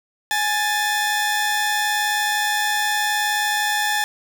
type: tone pair together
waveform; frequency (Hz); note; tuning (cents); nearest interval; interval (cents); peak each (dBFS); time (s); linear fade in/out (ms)
sawtooth; 834.4 / 1768; G#5 / A6; +8 / +8; octave + minor second; 1300; -18 / -18; 0.31-4.04; 0
effects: none